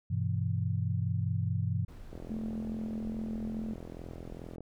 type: chord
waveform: sine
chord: E minor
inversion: first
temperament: just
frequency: 98.89 / 123.61 / 164.81 Hz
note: G2 / B2 / E3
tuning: +16 / +2 / 0 cents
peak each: -31 / -33 / -35 dBFS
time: 0.1-1.85 s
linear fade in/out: 10 ms
type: noise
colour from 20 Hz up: brown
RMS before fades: -48 dBFS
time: 1.88-4.56 s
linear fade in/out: 5 ms
type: click train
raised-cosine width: 2 ms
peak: -30 dBFS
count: 106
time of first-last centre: 2.13-4.606 s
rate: 42.4 Hz
type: tone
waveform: sine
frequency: 220 Hz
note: A3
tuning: in tune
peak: -34 dBFS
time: 2.3-3.74 s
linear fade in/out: 5 ms
effects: none